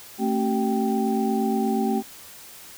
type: tone cluster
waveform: sine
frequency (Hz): 223 / 271.4 / 383.8 / 782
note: A3 / C#4 / G4 / G5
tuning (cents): +23 / -36 / -37 / -4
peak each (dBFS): -23 / -28 / -27 / -28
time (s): 0.18-2.03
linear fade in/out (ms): 50
effects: white hiss -44 dBFS RMS until 2.77 s